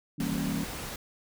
sine chord, E diminished seventh, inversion none, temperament equal with one note detuned, 164.81 / 198.05 / 233.1 / 277.2 Hz, E3 / G3 / Bb3 / Db4, 0 / +18 / 0 / 0 cents, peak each -34 dBFS, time 0.18-0.64 s, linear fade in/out 10 ms
pink noise, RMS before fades -38 dBFS, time 0.2-0.96 s, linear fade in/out 2 ms
effects none

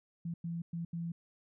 sine tone bursts at uneven times, 168.6 Hz, E3, 39 cents sharp, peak -35 dBFS, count 4, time 0.25-0.34 / 0.44-0.62 / 0.73-0.85 / 0.93-1.12 s, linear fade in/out 5 ms, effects none

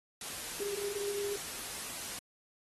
sine tone in noise, 405.6 Hz, G#4, 41 cents flat, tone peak -34 dBFS, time 0.6-1.36 s, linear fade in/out 2 ms, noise white, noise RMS -41 dBFS, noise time 0.21-2.19 s, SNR +4 dB, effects AAC 32 kbps

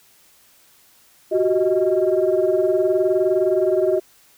sine tone cluster, 363.2 / 382.6 / 626 Hz, F#4 / G4 / D#5, -32 / -42 / +10 cents, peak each -19 dBFS, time 1.31-4 s, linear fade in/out 20 ms, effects tanh soft clip ceiling -8 dBFS + white hiss -54 dBFS RMS until 4.37 s

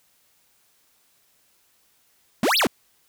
square exponential two-way sweep, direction up then down, 185 to 5510 to 185 Hz, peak -18 dBFS, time 2.43-2.67 s, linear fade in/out 2 ms, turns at 2.58 s, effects white hiss -63 dBFS RMS until 3.08 s

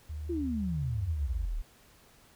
sine tone with vibrato, 76 Hz, D#2, 40 cents flat, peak -35 dBFS, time 0.09-1.46 s, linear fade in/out 10 ms, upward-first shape triangle, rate 11 Hz, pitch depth 16 cents each way
sine exponential sweep, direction down, 359.8 to 34.13 Hz, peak -30 dBFS, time 0.29-1.62 s, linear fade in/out 10 ms
effects pink hiss -60 dBFS RMS until 2.35 s

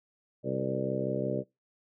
harmonic tone with a mistuned harmonic, 65.6 Hz, C2, 5 cents sharp, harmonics 2 / 3 / 4 / 5 / 6 / 7 / 8 / 9, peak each -36 / -37 / -38 / -38 / -37 / -36 / -40 / -35 dBFS, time 0.43-1.44 s, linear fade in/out 50 ms, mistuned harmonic 8, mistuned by -42 cents, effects noise-tail reverb RT60 0.2 s tail -21 dB re dry

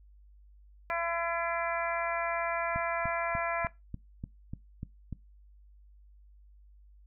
harmonic tone, 337.6 Hz, E4, 41 cents sharp, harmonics 2 / 3 / 4 / 5 / 6 / 7, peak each -34 / -36 / -37 / -38 / -39 / -39 dBFS, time 0.9-3.67 s, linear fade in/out 0 ms
click train, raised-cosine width 5 ms, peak -25 dBFS, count 9, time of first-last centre 2.76-5.127 s, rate 3.38 Hz
effects noise-tail reverb RT60 0.2 s tail -20 dB re dry + added 50 Hz sine -54 dBFS peak until 7.06 s

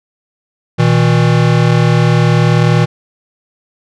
square tone pair together, 120 / 160.18 Hz, B2 / E3, -49 / -49 cents, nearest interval perfect fourth, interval 500 cents, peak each -11 dBFS, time 0.78-2.86 s, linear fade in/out 20 ms, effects low-pass 5000 Hz 12 dB/octave

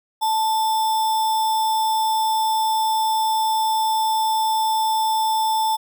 sine tone with sample-and-hold, 880 Hz, A5, in tune, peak -17 dBFS, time 0.21-5.77 s, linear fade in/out 20 ms, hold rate 4410 Hz, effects none

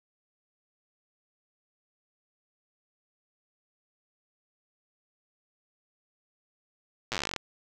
slowing click train, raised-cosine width 0.2 ms, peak -13 dBFS, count 17, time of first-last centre 7.12-7.363 s, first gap 8 ms, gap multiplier 1.08, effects none

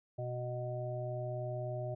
harmonic tone, 123.47 Hz, B2, in tune, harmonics 1 / 3 / 5 / 6, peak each -38 / -46 / -40 / -49 dBFS, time 0.18-1.95 s, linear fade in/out 10 ms, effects none

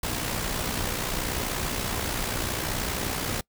pink noise with amplitude modulation, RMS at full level -27 dBFS, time 0.03-3.41 s, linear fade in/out 5 ms, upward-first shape sine, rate 60.7 Hz, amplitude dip 50%, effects noise-tail reverb RT60 0.1 s tail -24 dB re dry

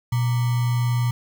sine tone with sample-and-hold, 121.2 Hz, B2, 32 cents flat, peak -18 dBFS, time 0.12-1.11 s, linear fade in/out 5 ms, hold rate 1050 Hz, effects none

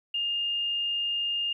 sine tone, 2822 Hz, F7, 17 cents sharp, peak -26 dBFS, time 0.14-1.53 s, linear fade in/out 5 ms, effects 11-bit

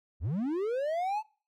triangle linear sweep, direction up, 59.3 to 888 Hz, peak -26 dBFS, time 0.2-1.23 s, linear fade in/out 50 ms, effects noise-tail reverb RT60 0.4 s tail -25 dB re dry + MP3 64 kbps

